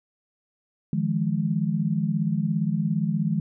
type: tone cluster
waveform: sine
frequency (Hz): 154.5 / 171.6 / 209.5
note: D#3 / F3 / G#3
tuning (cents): -12 / -30 / +15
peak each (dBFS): -26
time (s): 0.93-3.4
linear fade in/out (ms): 2
effects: none